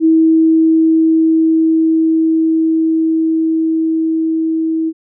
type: tone with level ramp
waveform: sine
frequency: 322.1 Hz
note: E4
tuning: 40 cents flat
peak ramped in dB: -6 to -13 dBFS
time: 0-4.93 s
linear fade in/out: 50 ms
effects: none

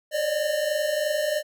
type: tone cluster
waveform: square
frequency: 556 / 584 / 607 Hz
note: C#5 / D5 / D#5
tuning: +5 / -10 / -43 cents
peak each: -34 / -31 / -25 dBFS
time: 0.11-1.43 s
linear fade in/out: 50 ms
effects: none

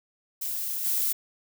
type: noise with level steps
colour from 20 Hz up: violet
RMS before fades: -31 / -26 dBFS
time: 0.41-1.13 s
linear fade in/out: 10 ms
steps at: 0.84 s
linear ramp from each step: 20 ms
effects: none

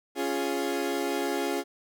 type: chord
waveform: 30% pulse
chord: Db major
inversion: none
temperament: equal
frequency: 277.2 / 349.2 / 415.3 Hz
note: Db4 / F4 / Ab4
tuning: 0 / 0 / 0 cents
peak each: -29 dBFS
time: 0.15-1.64 s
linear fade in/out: 50 ms
effects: none

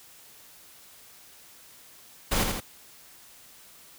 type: noise with echo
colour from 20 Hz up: pink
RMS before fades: -25 dBFS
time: 2.31-2.44 s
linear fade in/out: 10 ms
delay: 82 ms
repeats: 2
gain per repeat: -4 dB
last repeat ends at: 2.604 s
effects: white hiss -52 dBFS RMS until 3.98 s

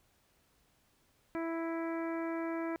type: harmonic tone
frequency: 330 Hz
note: E4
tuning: 2 cents sharp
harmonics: 1 / 2 / 3 / 4 / 5 / 6 / 7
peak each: -35 / -41 / -45 / -47 / -49 / -51 / -52 dBFS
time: 1.35-2.76 s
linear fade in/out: 0 ms
effects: pink hiss -71 dBFS RMS until 2.8 s

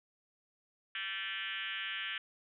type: tone with frequency modulation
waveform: sine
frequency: 2349 Hz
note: D7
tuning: in tune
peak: -36 dBFS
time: 0.95-2.18 s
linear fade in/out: 2 ms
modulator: 199 Hz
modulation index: 4.5
effects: none

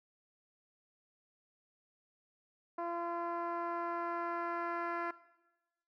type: tone with low-pass filter sweep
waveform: 10% pulse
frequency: 341.9 Hz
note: F4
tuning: 37 cents flat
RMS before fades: -38 dBFS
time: 2.78-5.11 s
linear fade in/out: 5 ms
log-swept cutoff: 940 to 1600 Hz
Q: 1.6
effects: noise-tail reverb RT60 1.0 s tail -18 dB re dry

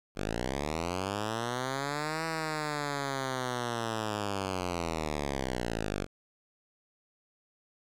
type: linear two-way sweep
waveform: 5% pulse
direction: up then down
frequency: 46.25 to 163.3 to 46.25 Hz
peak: -20 dBFS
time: 0.15-6.07 s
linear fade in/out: 50 ms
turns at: 2.25 s
effects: low-pass 9000 Hz 12 dB/octave + 10-bit

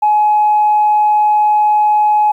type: tone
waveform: sine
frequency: 844 Hz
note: G#5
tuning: 28 cents sharp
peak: -7 dBFS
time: 0.02-2.32 s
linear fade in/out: 10 ms
effects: tanh soft clip ceiling -4 dBFS + 8-bit

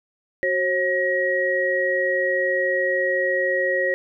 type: tone cluster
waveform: sine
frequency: 372.8 / 539 / 1898 Hz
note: F#4 / C#5 / A#6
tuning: +13 / -49 / +31 cents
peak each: -27 / -22 / -22 dBFS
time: 0.43-3.94 s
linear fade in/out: 0 ms
effects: none

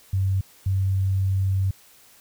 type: tone pair in turn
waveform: sine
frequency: 95.9 / 95.9 Hz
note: G2 / G2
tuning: -37 / -37 cents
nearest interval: unison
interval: 0 cents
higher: neither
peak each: -19 dBFS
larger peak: neither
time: 0.13-0.41 / 0.66-1.71 s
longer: second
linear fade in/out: 5 ms
effects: white hiss -53 dBFS RMS until 2.2 s

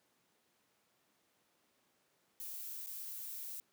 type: noise with dropouts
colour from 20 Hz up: violet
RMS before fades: -45 dBFS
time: 2.4-3.6 s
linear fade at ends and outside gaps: 0 ms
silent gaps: 2.861-2.87 s
effects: pink hiss -75 dBFS RMS until 3.72 s + high-pass 200 Hz 12 dB/octave

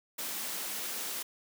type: high-pass noise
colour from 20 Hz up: white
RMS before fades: -37 dBFS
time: 0.18-1.23 s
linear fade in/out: 10 ms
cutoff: 170 Hz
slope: 96 dB/octave
effects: none

